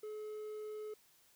triangle tone, 427.1 Hz, G#4, 48 cents sharp, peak -40 dBFS, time 0.03-0.94 s, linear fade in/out 5 ms, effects white hiss -68 dBFS RMS until 1.35 s

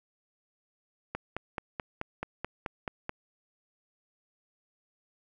click train, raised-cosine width 0.5 ms, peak -18 dBFS, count 10, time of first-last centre 1.15-3.094 s, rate 4.63 Hz, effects 10-bit

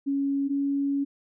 sine tone pair in turn, 277.8 / 279.7 Hz, C#4 / C#4, +4 / +16 cents, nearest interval unison, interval 12 cents, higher second, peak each -23 dBFS, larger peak neither, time 0.06-0.49 / 0.49-1.05 s, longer second, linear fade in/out 20 ms, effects none

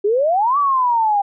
sine exponential two-way sweep, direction up then down, 392 to 1170 to 792 Hz, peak -13 dBFS, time 0.04-1.22 s, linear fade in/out 10 ms, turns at 0.58 s, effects none

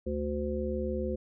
harmonic tone, 73.4 Hz, D2, in tune, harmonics 1 / 3 / 5 / 7, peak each -35 / -35 / -35 / -35 dBFS, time 0.06-1.16 s, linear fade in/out 10 ms, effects none

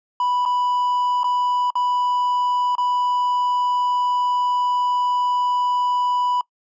triangle tone with dropouts, 987 Hz, B5, 1 cent flat, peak -16 dBFS, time 0.2-6.41 s, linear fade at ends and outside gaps 2 ms, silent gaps 0.453-0.459 / 1.233-1.242 / 1.704-1.754 / 2.753-2.781 s, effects noise-tail reverb RT60 0.1 s tail -23 dB re dry + resampled to 16000 Hz

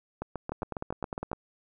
two click trains, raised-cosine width 1 ms, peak -19 / -19 dBFS, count 9 / 9, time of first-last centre 0.52-1.331 / 0.22-1.316 s, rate 9.86 / 7.3 Hz, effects none

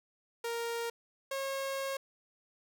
sawtooth tone pair in turn, 466.2 / 543 Hz, A#4 / C#5, 0 / -36 cents, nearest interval minor third, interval 264 cents, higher second, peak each -30 / -30 dBFS, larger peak neither, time 0.44-0.9 / 1.31-1.97 s, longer second, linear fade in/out 5 ms, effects none

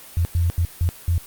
sine tone bursts at uneven times, 85.3 Hz, F2, 40 cents flat, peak -16 dBFS, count 5, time 0.17-0.25 / 0.35-0.5 / 0.58-0.65 / 0.81-0.89 / 1.08-1.18 s, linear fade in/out 0 ms, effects white hiss -42 dBFS RMS until 1.26 s + Opus 32 kbps

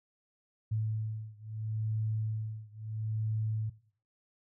sine beating tone pair, 108.9 / 109.65 Hz, A2 / A2, -17 / -6 cents, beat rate 0.75 Hz, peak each -34 / -35 dBFS, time 0.71-3.7 s, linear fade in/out 10 ms, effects noise-tail reverb RT60 0.5 s tail -18 dB re dry

